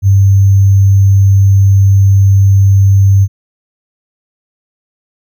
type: tone with sample-and-hold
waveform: sine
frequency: 98 Hz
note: G2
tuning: in tune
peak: -3 dBFS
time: 0.02-3.28 s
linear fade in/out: 50 ms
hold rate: 6300 Hz
effects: none